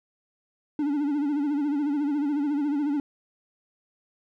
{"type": "tone with vibrato", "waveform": "triangle", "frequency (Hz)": 290, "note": "D4", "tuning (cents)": -22, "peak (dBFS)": -21, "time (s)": [0.79, 3], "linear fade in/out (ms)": 2, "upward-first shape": "sine", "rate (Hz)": 14, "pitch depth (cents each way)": 80, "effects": []}